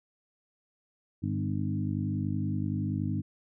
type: harmonic tone with a mistuned harmonic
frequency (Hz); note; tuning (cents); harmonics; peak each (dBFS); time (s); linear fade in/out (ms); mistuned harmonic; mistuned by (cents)
50.6; G#1; -44; 2 / 3 / 4 / 5 / 6; -32 / -34 / -35 / -36 / -37; 1.22-3.22; 20; 5; +19
effects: none